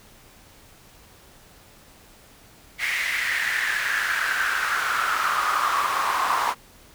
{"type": "noise with high-pass filter sweep", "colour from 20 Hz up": "brown", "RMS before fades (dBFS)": -24, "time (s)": [2.78, 6.55], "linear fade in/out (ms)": 50, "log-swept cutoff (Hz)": [2100, 1000], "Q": 5.6, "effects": ["pink hiss -51 dBFS RMS until 6.94 s"]}